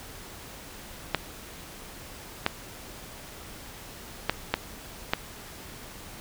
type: clicks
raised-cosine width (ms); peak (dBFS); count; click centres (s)
0.3; -6; 5; 1.147 / 2.464 / 4.296 / 4.54 / 5.135
effects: pink hiss -44 dBFS RMS until 6.2 s